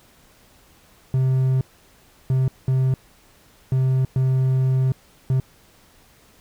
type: tone bursts at uneven times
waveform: triangle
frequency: 130.81 Hz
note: C3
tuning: in tune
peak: -14 dBFS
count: 6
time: 1.14-1.61 / 2.3-2.48 / 2.68-2.94 / 3.72-4.05 / 4.16-4.92 / 5.3-5.4 s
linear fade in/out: 2 ms
effects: pink hiss -54 dBFS RMS until 6.4 s